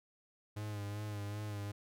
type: tone with vibrato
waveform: 45% pulse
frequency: 103.83 Hz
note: G#2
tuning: in tune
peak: -39 dBFS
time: 0.56-1.72 s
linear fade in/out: 10 ms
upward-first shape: sine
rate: 2.6 Hz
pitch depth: 37 cents each way
effects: none